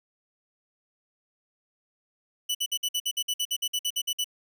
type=tone bursts; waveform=sawtooth; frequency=2970 Hz; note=F#7; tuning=6 cents sharp; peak=-22 dBFS; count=16; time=2.49-4.244 s; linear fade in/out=10 ms; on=59 ms; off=54 ms; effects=none